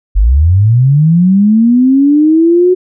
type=linear sweep; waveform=sine; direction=up; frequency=43.65 to 370 Hz; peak=-4 dBFS; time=0.15-2.75 s; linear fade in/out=20 ms; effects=none